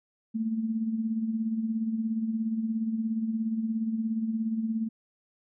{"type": "tone with tremolo", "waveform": "sine", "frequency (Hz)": 223, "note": "A3", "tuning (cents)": 23, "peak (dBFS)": -24, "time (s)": [0.34, 4.89], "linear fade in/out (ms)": 20, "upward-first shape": "sine", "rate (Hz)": 17, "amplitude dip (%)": 55, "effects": []}